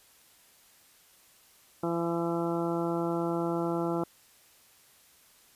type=harmonic tone with a mistuned harmonic; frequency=169.2 Hz; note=E3; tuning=45 cents sharp; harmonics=1 / 2 / 3 / 4 / 5 / 6 / 7 / 8; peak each=-34 / -30 / -36 / -37 / -39 / -42 / -45 / -41 dBFS; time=1.83-4.04 s; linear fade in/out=5 ms; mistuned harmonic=8; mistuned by=-15 cents; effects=white hiss -60 dBFS RMS until 5.55 s + resampled to 32000 Hz